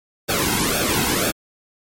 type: noise with flanger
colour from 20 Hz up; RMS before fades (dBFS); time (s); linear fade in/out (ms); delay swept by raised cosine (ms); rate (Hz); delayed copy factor
pink; -20; 0.28-1.32; 20; 0.99 to 1.73; 2; -0.8
effects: MP3 64 kbps